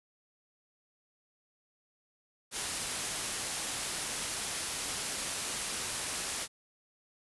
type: low-pass noise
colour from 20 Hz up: white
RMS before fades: -37 dBFS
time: 2.51-6.48 s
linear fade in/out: 50 ms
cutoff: 11000 Hz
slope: 96 dB/octave
effects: none